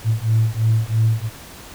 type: beating tone pair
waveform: sine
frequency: 110 / 113 Hz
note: A2 / A2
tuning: 0 / +47 cents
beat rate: 3 Hz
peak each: -17 / -17 dBFS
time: 0.04-1.3 s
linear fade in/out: 50 ms
effects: tanh soft clip ceiling -8 dBFS + pink hiss -39 dBFS RMS until 1.74 s